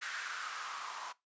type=noise with band-pass filter sweep; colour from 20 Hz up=blue; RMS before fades=-42 dBFS; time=0.01-1.13 s; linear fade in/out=20 ms; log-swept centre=1600 to 970 Hz; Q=4.4; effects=noise-tail reverb RT60 0.2 s tail -20 dB re dry + resampled to 16000 Hz